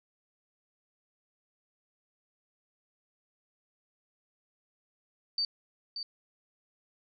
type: tone with echo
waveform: sine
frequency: 4600 Hz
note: D8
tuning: 37 cents flat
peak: -27 dBFS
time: 5.38-5.45 s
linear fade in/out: 2 ms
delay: 580 ms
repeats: 1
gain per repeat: -8 dB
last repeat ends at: 6.03 s
effects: none